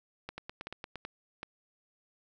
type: two click trains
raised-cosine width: 0.3 ms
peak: -24 / -23 dBFS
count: 6 / 4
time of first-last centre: 0.38-0.957 / 0.29-1.431 s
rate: 8.67 / 2.63 Hz
effects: none